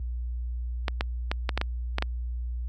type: clicks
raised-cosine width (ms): 0.3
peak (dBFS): -10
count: 8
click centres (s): 0.882 / 1.009 / 1.315 / 1.492 / 1.576 / 1.614 / 1.984 / 2.024
effects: added 60 Hz sine -26 dBFS peak until 2.68 s + high-pass 60 Hz 12 dB/octave